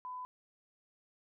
sine tone, 1003 Hz, B5, 26 cents sharp, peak -40 dBFS, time 0.05-0.25 s, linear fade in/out 0 ms, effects none

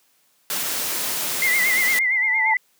white noise, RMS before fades -25 dBFS, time 0.5-1.99 s, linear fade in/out 2 ms
sine tone with vibrato, 2050 Hz, C7, 36 cents flat, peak -17 dBFS, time 1.42-2.57 s, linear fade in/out 2 ms, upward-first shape sine, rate 8.7 Hz, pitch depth 75 cents each way
sine tone with exponential growth, 880 Hz, A5, in tune, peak -17 dBFS, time 1.98-2.54 s, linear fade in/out 5 ms, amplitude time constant 120 ms
effects white hiss -62 dBFS RMS until 2.79 s + high-pass 150 Hz 12 dB/octave

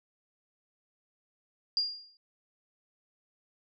sine tone with exponential decay, 4811 Hz, D8, 41 cents sharp, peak -23 dBFS, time 1.77-2.17 s, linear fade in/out 1 ms, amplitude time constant 85 ms, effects none

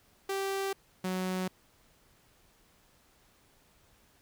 sawtooth tone pair in turn, 390.3 / 185.32 Hz, G4 / F#3, -8 / +3 cents, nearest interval octave + minor second, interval 1289 cents, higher first, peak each -27 dBFS, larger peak neither, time 0.29-0.73 / 1.04-1.48 s, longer neither, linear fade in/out 5 ms, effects pink hiss -65 dBFS RMS until 4.21 s

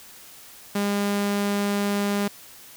sawtooth tone, 202.6 Hz, G#3, 43 cents flat, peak -18 dBFS, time 0.75-2.28 s, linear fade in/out 5 ms, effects white hiss -46 dBFS RMS until 2.76 s

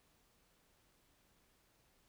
silence, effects pink hiss -73 dBFS RMS until 2.08 s

